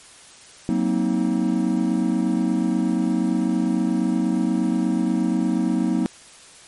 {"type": "chord", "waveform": "triangle", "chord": "C half-diminished seventh", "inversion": "second", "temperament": "equal with one note detuned", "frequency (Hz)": [185, 233.1, 261.6, 316.9], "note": ["Gb3", "Bb3", "C4", "Eb4"], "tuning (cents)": [0, 0, 0, 32], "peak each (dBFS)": [-22, -21, -23, -22], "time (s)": [0.69, 6.06], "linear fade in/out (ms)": 0, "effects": ["white hiss -46 dBFS RMS until 6.67 s", "MP3 48 kbps"]}